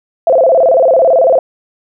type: tone with vibrato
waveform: sine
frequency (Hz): 591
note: D5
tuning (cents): +11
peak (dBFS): -5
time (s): 0.27-1.39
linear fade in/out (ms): 2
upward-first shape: square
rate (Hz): 18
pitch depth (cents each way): 210
effects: none